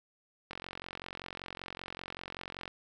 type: click train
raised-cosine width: 0.3 ms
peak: -24 dBFS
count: 99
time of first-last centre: 0.51-2.678 s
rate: 45.2 Hz
effects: none